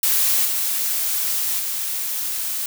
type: noise with level steps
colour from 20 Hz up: blue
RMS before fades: -18 / -22 / -25 dBFS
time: 0.03-2.66 s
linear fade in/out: 2 ms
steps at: 0.45 / 1.59 s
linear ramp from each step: 5 ms
effects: none